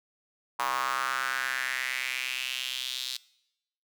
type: tone with high-pass filter sweep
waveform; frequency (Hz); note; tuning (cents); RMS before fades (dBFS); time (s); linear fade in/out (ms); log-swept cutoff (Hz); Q
square; 64.3; C2; -30; -32; 0.59-3.17; 5; 1000 to 4000; 3.7
effects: noise-tail reverb RT60 0.8 s tail -20 dB re dry